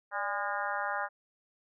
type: harmonic tone with a mistuned harmonic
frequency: 203.9 Hz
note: G#3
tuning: 32 cents flat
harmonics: 3 / 4 / 5 / 6 / 7 / 8 / 9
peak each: -40 / -36 / -39 / -39 / -37 / -39 / -43 dBFS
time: 0.11-1.09 s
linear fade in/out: 50 ms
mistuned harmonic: 3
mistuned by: -69 cents
effects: none